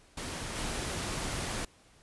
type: noise with level steps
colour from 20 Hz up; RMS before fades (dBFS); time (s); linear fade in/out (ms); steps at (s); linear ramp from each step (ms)
pink; -38 / -35; 0.17-1.65; 5; 0.55; 20
effects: pink hiss -61 dBFS RMS until 2.02 s + resampled to 24000 Hz